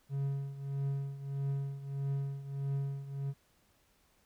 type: tone with tremolo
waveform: triangle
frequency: 138.59 Hz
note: C#3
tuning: in tune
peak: -28 dBFS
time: 0.09-3.34 s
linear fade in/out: 50 ms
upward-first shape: triangle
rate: 1.6 Hz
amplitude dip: 80%
effects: pink hiss -70 dBFS RMS until 4.25 s